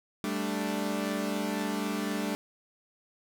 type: chord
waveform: sawtooth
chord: G suspended second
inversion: none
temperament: equal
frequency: 196 / 220 / 293.7 Hz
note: G3 / A3 / D4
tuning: 0 / 0 / 0 cents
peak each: -30 dBFS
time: 0.24-2.35 s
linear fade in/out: 0 ms
effects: none